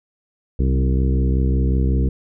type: harmonic tone with a mistuned harmonic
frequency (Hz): 65.4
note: C2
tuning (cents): 0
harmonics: 1 / 2 / 3 / 4 / 5 / 6 / 7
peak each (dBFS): -16 / -22 / -26 / -28 / -30 / -32 / -33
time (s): 0.59-2.09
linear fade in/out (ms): 5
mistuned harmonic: 3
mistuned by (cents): -22
effects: none